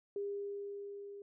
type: tone with level ramp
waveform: sine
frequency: 403.2 Hz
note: G4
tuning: 49 cents sharp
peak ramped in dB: -35 to -46 dBFS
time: 0.16-1.22 s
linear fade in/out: 2 ms
effects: none